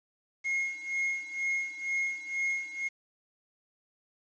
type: tone with tremolo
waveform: triangle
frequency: 2154 Hz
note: C7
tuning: 50 cents sharp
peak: -25 dBFS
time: 0.44-2.89 s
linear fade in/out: 20 ms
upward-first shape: sine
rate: 2.1 Hz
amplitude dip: 80%
effects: resampled to 16000 Hz + 9-bit